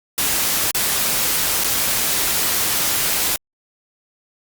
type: noise with dropouts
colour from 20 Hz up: white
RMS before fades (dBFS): -19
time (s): 0.18-3.36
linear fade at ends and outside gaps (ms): 1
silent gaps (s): 0.71-0.747 / 1.638-1.644
effects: Opus 48 kbps